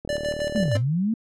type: click train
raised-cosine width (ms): 2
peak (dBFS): -20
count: 25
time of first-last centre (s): 0.05-0.682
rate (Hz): 38
type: tone with tremolo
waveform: square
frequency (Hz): 586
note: D5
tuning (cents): -4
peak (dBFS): -24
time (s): 0.09-0.77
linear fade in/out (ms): 2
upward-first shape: square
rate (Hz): 6.4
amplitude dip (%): 55
type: linear two-way sweep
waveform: sine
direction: down then up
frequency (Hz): 233.1 to 98 to 233.1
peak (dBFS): -20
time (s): 0.55-1.14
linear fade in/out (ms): 5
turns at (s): 0.75
type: tone with exponential decay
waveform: 30% pulse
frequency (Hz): 261.6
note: C4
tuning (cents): 0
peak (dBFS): -23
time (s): 0.75-0.85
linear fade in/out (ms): 5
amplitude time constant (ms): 21
effects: low-pass 8000 Hz 12 dB/octave